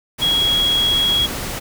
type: tone in noise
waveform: sine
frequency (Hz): 3316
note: G#7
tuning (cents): -3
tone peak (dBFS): -14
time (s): 0.21-1.27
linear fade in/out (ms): 20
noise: pink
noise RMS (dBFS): -26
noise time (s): 0.18-1.6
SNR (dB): +9
effects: none